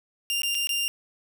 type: tone with dropouts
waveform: sawtooth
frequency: 2794 Hz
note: F7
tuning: in tune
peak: -21 dBFS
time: 0.3-0.88 s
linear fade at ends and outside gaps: 0 ms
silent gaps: 0.419-0.433 / 0.546-0.551 / 0.671-0.692 s
effects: none